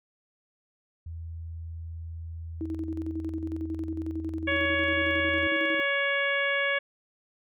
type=tone; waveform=sine; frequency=82.41 Hz; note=E2; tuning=in tune; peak=-35 dBFS; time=1.06-5.47 s; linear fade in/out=5 ms
type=tone with tremolo; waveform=sine; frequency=320.9 Hz; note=E4; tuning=46 cents flat; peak=-29 dBFS; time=2.61-5.8 s; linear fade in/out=0 ms; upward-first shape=square; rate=11 Hz; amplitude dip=55%
type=harmonic tone; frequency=560 Hz; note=C#5; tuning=18 cents sharp; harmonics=1 / 2 / 3 / 4 / 5 / 6; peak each=-30 / -36 / -28 / -29 / -36 / -39 dBFS; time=4.47-6.79 s; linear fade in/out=10 ms
effects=none